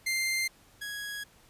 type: tone pair in turn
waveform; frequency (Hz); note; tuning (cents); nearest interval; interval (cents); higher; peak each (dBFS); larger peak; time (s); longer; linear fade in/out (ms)
sawtooth; 2094 / 1662; C7 / G#6; +1 / +1; major third; 400; first; -24 / -32; first; 0.06-0.48 / 0.81-1.24; second; 10
effects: pink hiss -60 dBFS RMS until 1.49 s + resampled to 32000 Hz